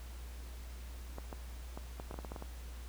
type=clicks; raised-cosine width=1 ms; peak=-29 dBFS; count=11; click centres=1.184 / 1.328 / 1.775 / 1.999 / 2.111 / 2.142 / 2.189 / 2.248 / 2.319 / 2.362 / 2.424 s; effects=added 60 Hz sine -44 dBFS peak until 2.88 s + pink hiss -56 dBFS RMS until 2.88 s